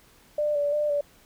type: tone with vibrato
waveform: sine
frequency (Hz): 587.3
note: D5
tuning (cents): 0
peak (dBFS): -22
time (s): 0.38-1.01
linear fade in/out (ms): 5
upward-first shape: square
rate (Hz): 2.9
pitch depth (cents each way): 25
effects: pink hiss -57 dBFS RMS until 1.25 s